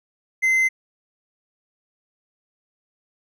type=tone; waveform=triangle; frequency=2065 Hz; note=C7; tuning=23 cents flat; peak=-14 dBFS; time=0.42-0.69 s; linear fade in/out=20 ms; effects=none